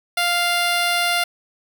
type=tone; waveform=10% pulse; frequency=698.5 Hz; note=F5; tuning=in tune; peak=-9 dBFS; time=0.17-1.24 s; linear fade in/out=5 ms; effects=none